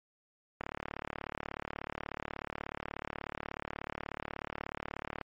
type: click train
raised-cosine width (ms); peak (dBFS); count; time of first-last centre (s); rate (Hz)
0.5; -21; 169; 0.61-5.213; 36.5
effects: MP3 48 kbps